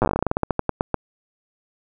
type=slowing click train; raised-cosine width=1 ms; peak=-5 dBFS; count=21; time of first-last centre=0.02-0.943 s; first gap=8 ms; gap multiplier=1.16; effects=none